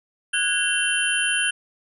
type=tone cluster; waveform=sine; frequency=1476 / 1643 / 2741 / 3087 / 9700 Hz; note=F#6 / G#6 / F7 / G7 / D#9; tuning=-5 / -19 / -33 / -27 / -45 cents; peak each=-26 dBFS; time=0.33-1.51 s; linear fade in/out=10 ms; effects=none